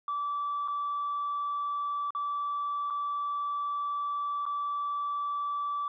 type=tone with dropouts; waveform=sine; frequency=1158 Hz; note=D6; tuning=25 cents flat; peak=-28 dBFS; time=0.08-5.88 s; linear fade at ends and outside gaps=2 ms; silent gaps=0.677-0.682 / 2.106-2.149 / 2.902-2.906 / 4.455-4.463 s; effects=tanh soft clip ceiling -26 dBFS